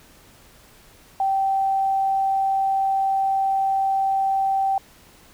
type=tone; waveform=sine; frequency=777 Hz; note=G5; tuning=16 cents flat; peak=-18 dBFS; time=1.2-4.78 s; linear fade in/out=2 ms; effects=pink hiss -51 dBFS RMS until 5.33 s

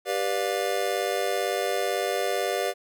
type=chord; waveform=square; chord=G dominant seventh; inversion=none; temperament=just; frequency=392 / 490 / 588 / 705.6 Hz; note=G4 / B4 / D5 / F5; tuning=0 / -14 / +2 / +18 cents; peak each=-31 dBFS; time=0.05-2.74 s; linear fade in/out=50 ms; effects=none

